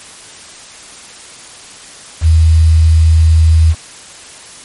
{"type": "tone with quantisation", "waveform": "sine", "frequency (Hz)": 80.5, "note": "E2", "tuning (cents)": -41, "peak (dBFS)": -4, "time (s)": [2.21, 3.75], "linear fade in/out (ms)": 50, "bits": 5, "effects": ["white hiss -34 dBFS RMS until 4.64 s", "MP3 48 kbps"]}